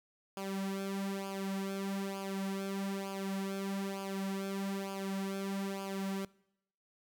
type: tone with flanger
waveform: sawtooth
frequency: 195.1 Hz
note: G3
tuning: 8 cents flat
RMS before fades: -38 dBFS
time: 0.37-6.25 s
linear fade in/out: 0 ms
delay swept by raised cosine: 0.51 to 4.11 ms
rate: 1.1 Hz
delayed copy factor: -0.75
effects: noise-tail reverb RT60 0.8 s tail -23 dB re dry